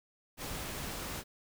pink noise, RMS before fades -40 dBFS, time 0.37-1.24 s, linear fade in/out 50 ms, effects none

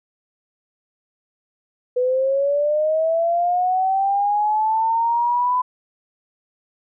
sine linear sweep, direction up, 492.9 to 1006 Hz, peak -16 dBFS, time 1.96-5.62 s, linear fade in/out 10 ms, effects none

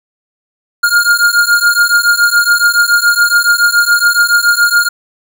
square beating tone pair, 1412 / 1419.1 Hz, F6 / F6, +19 / +27 cents, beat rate 7.1 Hz, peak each -11 dBFS, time 0.83-4.89 s, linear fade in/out 10 ms, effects none

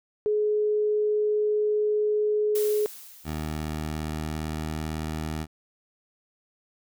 sine tone, 422.4 Hz, G#4, 29 cents sharp, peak -21 dBFS, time 0.26-2.86 s, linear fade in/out 0 ms
blue noise with exponential decay, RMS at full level -33 dBFS, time 2.55-4.12 s, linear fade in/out 5 ms, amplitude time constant 340 ms
15% pulse tone with pitch glide, 77.2 to 78.19 Hz, D#2 to D#2, -13 to +9 cents, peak -23 dBFS, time 3.24-5.47 s, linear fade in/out 50 ms, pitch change +22 cents, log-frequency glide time 3.74-4.88 s
effects none

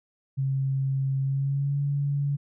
sine tone with pitch glide, 135.1 to 142.06 Hz, C#3 to C#3, -44 to +43 cents, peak -23 dBFS, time 0.37-2.37 s, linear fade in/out 20 ms, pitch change +87 cents, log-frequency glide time 1.21-1.79 s, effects none

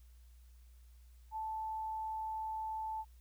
sine tone, 877 Hz, A5, 6 cents flat, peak -37 dBFS, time 1.31-3.05 s, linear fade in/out 50 ms, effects added 60 Hz sine -56 dBFS peak until 3.2 s + white hiss -73 dBFS RMS until 3.2 s

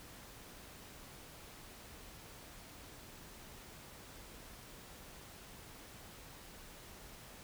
silence, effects pink hiss -54 dBFS RMS until 7.43 s

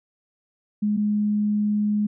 sine tone pair in turn, 209 / 209 Hz, G#3 / G#3, +11 / +11 cents, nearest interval unison, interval 0 cents, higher neither, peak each -19 dBFS, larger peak neither, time 0.82-0.97 / 0.97-2.07 s, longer second, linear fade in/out 10 ms, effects none

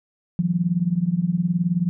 sine tone with tremolo, 174.61 Hz, F3, in tune, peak -14 dBFS, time 0.39-1.89 s, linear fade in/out 0 ms, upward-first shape triangle, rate 19 Hz, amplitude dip 95%, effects none

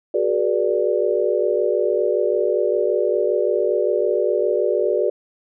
sine chord, G# half-diminished seventh, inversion third, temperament equal with one note detuned, 370 / 415.3 / 482.3 / 587.3 Hz, F#4 / G#4 / B4 / D5, 0 / 0 / -41 / 0 cents, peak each -22 dBFS, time 0.14-5.1 s, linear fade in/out 5 ms, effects none

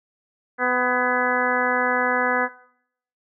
harmonic tone with a mistuned harmonic, 250 Hz, B3, 21 cents sharp, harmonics 1 / 2 / 3 / 4 / 5 / 6 / 7 / 8, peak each -30 / -25 / -27 / -28 / -27 / -25 / -25 / -29 dBFS, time 0.58-2.49 s, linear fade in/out 50 ms, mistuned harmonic 7, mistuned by -53 cents, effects noise-tail reverb RT60 0.7 s tail -20 dB re dry

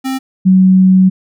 square / sine tone pair in turn, 264.1 / 187.34 Hz, C4 / F#3, +16 / +22 cents, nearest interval tritone, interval 594 cents, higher first, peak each -16 / -4 dBFS, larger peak second, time 0.04-0.19 / 0.45-1.1 s, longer second, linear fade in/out 20 ms, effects none

